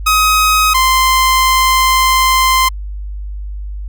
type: tone pair in turn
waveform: sawtooth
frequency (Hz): 1264 / 1041.6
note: D#6 / C6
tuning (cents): +27 / -8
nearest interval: minor third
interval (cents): 335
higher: first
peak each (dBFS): -5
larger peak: neither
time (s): 0.06-0.74 / 0.74-2.69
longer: second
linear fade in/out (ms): 10
effects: added 50 Hz sine -21 dBFS peak until 3.88 s